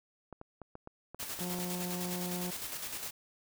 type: clicks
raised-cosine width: 1 ms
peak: -31 dBFS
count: 10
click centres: 0.327 / 0.414 / 0.617 / 0.754 / 0.874 / 1.146 / 1.229 / 1.391 / 1.543 / 1.588 s
type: noise with tremolo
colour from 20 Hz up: white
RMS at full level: -39 dBFS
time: 1.19-3.11 s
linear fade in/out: 10 ms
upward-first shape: square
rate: 9.8 Hz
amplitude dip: 40%
type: harmonic tone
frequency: 178.8 Hz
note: F3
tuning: 41 cents sharp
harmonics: 1 / 2 / 3 / 4 / 5 / 6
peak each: -37 / -43 / -48 / -49 / -51 / -58 dBFS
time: 1.4-2.51 s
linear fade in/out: 10 ms
effects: none